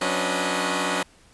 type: tone cluster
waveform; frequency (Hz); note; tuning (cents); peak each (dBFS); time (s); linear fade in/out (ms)
10% pulse; 182.6 / 274.2 / 291.5 / 490.9 / 627; F#3 / C#4 / D4 / B4 / D#5; -23 / -19 / -13 / -10 / +13; -21; 0.01-1.03; 5
effects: pink hiss -55 dBFS RMS until 1.33 s + resampled to 24000 Hz